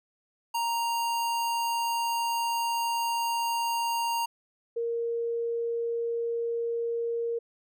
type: tone pair in turn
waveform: square / sine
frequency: 932.3 / 466.1 Hz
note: A#5 / A#4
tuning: 0 / 0 cents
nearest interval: octave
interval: 1200 cents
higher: first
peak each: -27 dBFS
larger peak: neither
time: 0.54-4.26 / 4.76-7.39 s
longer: first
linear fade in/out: 10 ms
effects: none